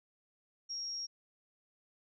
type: tone with amplitude modulation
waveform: sine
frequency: 5588 Hz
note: F8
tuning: in tune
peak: -36 dBFS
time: 0.69-1.07 s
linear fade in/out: 20 ms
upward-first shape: sine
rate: 217 Hz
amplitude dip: 25%
effects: none